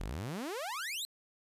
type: exponential sweep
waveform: sawtooth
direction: up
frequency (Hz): 38.61 to 4188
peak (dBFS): -33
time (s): 0-1.05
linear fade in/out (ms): 0
effects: resampled to 32000 Hz + 12-bit